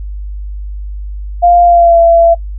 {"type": "tone with pitch glide", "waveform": "sine", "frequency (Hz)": [698.5, 673.9], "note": ["F5", "E5"], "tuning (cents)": [0, 38], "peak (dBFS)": -3, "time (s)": [1.42, 2.35], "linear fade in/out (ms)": 20, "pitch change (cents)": -62, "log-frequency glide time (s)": [1.64, 1.99], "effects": ["noise-tail reverb RT60 0.1 s tail -24 dB re dry", "added 50 Hz sine -19 dBFS peak until 2.58 s"]}